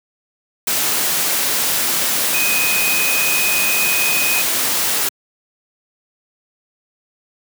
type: tone in noise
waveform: sine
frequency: 2501 Hz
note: D#7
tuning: 8 cents sharp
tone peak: -18 dBFS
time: 2.34-4.42 s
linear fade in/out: 5 ms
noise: white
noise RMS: -18 dBFS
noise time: 0.67-5.09 s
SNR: -3 dB
effects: high-pass 150 Hz 12 dB/octave